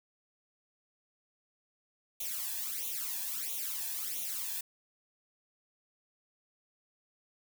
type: noise with flanger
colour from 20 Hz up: blue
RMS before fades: -37 dBFS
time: 2.2-4.61 s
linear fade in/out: 5 ms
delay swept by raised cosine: 0.3 to 1.2 ms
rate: 1.5 Hz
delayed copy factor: +0.85
effects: none